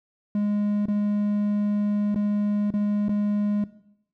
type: tone with dropouts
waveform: triangle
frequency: 206.7 Hz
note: G#3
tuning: 8 cents flat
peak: -19 dBFS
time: 0.35-3.64 s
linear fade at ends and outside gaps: 2 ms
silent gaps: 0.857-0.883 / 2.146-2.158 / 2.705-2.738 / 3.084-3.092 s
effects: noise-tail reverb RT60 0.8 s tail -17 dB re dry